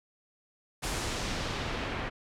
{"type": "noise with low-pass filter sweep", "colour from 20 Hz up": "pink", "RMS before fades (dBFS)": -34, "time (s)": [0.82, 2.1], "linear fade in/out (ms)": 20, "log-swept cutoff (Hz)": [10000, 2200], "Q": 0.97, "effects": []}